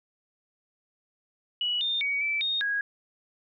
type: tone with pitch steps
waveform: sine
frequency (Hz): 2933 / 3629 / 2254 / 2320 / 3704 / 1648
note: F#7 / A#7 / C#7 / D7 / A#7 / G#6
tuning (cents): -16 / -47 / +28 / -22 / -12 / -14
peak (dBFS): -25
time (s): 1.61-2.81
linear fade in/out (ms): 2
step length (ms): 200
effects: none